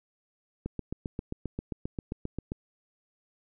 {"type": "click train", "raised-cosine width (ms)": 3, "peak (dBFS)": -20, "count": 15, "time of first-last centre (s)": [0.66, 2.519], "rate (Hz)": 7.53, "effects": []}